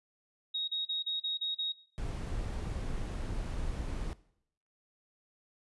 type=tone bursts; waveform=sine; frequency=3766 Hz; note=A#7; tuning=17 cents sharp; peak=-31 dBFS; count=7; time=0.54-1.724 s; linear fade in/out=10 ms; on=140 ms; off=34 ms
type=noise; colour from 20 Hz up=brown; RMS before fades=-36 dBFS; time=1.98-4.13 s; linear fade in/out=0 ms
effects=noise-tail reverb RT60 0.7 s tail -19 dB re dry + resampled to 24000 Hz